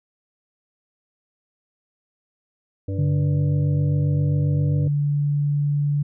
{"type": "harmonic tone", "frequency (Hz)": 97.5, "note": "G2", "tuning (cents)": -9, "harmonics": [1, 3, 5, 6], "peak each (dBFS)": [-24, -32, -35, -41], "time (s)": [2.88, 4.88], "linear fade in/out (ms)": 5}
{"type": "tone", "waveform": "sine", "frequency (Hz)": 145, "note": "D3", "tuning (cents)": -22, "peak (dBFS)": -18, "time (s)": [2.98, 6.03], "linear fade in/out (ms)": 10}
{"effects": []}